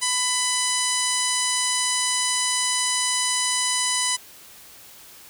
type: harmonic tone with a mistuned harmonic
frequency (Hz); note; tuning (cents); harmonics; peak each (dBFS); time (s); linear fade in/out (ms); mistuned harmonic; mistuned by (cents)
998; B5; +18; 1 / 2 / 3 / 4 / 5 / 6 / 7 / 8 / 9 / 10; -30 / -30 / -30 / -30 / -30 / -30 / -30 / -30 / -30 / -30; 0.01-4.17; 20; 8; +22
effects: white hiss -46 dBFS RMS until 5.29 s